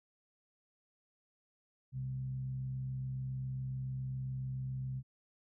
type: tone with frequency modulation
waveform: sine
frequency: 130.6 Hz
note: C3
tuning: 3 cents flat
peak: -36 dBFS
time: 1.92-5.03 s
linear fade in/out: 50 ms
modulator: 67.2 Hz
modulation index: 0.3
effects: none